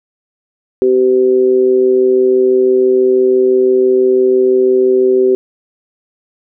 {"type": "tone with amplitude modulation", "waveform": "sine", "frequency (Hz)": 383.4, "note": "G4", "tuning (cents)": -38, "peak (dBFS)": -4, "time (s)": [0.82, 5.35], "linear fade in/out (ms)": 0, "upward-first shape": "sine", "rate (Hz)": 126, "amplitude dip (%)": 65, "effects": []}